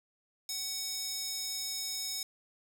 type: tone with high-pass filter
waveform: square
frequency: 751 Hz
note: F#5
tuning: 26 cents sharp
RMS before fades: -37 dBFS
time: 0.49-2.23 s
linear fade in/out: 2 ms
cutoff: 5200 Hz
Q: 2.2
effects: 9-bit